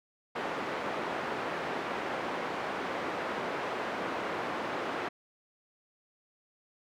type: band-pass noise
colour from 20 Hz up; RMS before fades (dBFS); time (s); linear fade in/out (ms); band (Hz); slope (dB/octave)
pink; -35; 0.35-5.09; 10; 340 to 1800; 12
effects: none